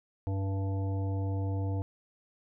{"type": "harmonic tone", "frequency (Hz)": 97.1, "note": "G2", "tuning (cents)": -16, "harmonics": [1, 3, 5, 7, 9], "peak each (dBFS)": [-29, -39, -43, -46, -48], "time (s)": [0.27, 1.82], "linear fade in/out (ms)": 0, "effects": []}